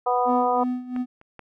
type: harmonic tone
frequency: 246.9 Hz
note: B3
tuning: in tune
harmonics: 2 / 3 / 4 / 5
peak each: -25 / -22 / -25 / -28 dBFS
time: 0.06-0.64 s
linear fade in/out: 10 ms
type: tone with tremolo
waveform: triangle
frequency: 250 Hz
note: B3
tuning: 21 cents sharp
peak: -20 dBFS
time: 0.25-1.06 s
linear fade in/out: 50 ms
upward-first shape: sine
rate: 2.9 Hz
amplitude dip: 80%
type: clicks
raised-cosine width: 0.5 ms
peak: -24 / -34 / -25 dBFS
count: 3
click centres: 0.963 / 1.214 / 1.393 s
effects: none